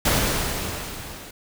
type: noise with level ramp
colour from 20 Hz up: pink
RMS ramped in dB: -19 to -40 dBFS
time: 0.05-1.31 s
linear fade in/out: 5 ms
effects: none